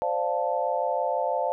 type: chord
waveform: sine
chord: D minor seventh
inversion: third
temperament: equal with one note detuned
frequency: 521.1 / 587.3 / 698.5 / 880 Hz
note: C5 / D5 / F5 / A5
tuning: -7 / 0 / 0 / 0 cents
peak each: -29 dBFS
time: 0.02-1.52 s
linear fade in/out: 0 ms
effects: none